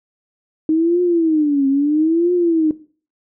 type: tone with vibrato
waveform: sine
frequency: 311.1 Hz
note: D#4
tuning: in tune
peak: -12 dBFS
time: 0.69-2.71 s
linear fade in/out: 2 ms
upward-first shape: triangle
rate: 0.76 Hz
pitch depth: 250 cents each way
effects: noise-tail reverb RT60 0.4 s tail -17 dB re dry